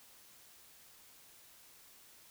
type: silence
effects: white hiss -60 dBFS RMS until 2.3 s

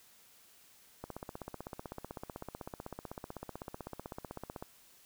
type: click train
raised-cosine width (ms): 1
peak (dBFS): -27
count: 58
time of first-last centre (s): 1.04-4.625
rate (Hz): 15.9
effects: white hiss -62 dBFS RMS until 5.05 s

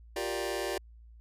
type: chord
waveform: sawtooth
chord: G minor seventh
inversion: third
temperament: just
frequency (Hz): 352.8 / 392 / 470.4 / 588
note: F4 / G4 / Bb4 / D5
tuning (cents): +18 / 0 / +16 / +2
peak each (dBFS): -33 / -32 / -35 / -33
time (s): 0.16-0.78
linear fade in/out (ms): 5
effects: added 57 Hz sine -50 dBFS peak until 1.2 s + resampled to 32000 Hz

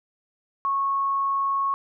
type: tone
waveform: sine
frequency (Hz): 1100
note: C#6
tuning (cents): -14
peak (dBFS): -21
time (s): 0.65-1.74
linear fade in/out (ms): 0
effects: none

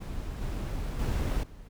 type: noise with level steps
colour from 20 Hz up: brown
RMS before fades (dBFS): -36 / -33 / -28 / -47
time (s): 0-1.69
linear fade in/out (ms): 20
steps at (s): 0.41 / 0.99 / 1.43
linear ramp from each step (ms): 5
effects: none

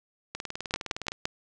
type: two click trains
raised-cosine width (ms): 0.2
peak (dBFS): -10 / -17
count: 4 / 16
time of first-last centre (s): 0.74-1.255 / 0.35-1.119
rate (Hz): 5.83 / 19.5
effects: resampled to 22050 Hz + 7-bit

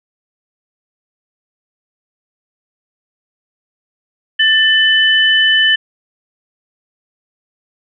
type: tone pair together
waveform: sine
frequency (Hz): 1773 / 3009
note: A6 / F#7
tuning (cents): +13 / +28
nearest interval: major sixth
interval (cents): 915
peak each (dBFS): -11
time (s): 4.39-5.76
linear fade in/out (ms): 10
effects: none

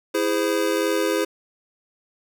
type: chord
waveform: square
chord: E augmented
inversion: none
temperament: just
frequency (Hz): 329.6 / 412 / 515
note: E4 / G#4 / B#4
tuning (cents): 0 / -14 / -28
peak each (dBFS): -25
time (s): 0.14-1.25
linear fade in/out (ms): 10
effects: none

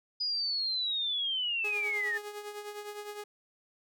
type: linear sweep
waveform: sine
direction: down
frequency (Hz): 4966 to 1760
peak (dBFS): -29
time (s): 0.2-2.18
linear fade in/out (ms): 10
type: tone with tremolo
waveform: sawtooth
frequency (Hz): 415.3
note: G#4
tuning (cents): 0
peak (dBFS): -33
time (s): 1.64-3.24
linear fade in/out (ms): 5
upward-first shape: triangle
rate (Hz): 9.8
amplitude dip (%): 65
effects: none

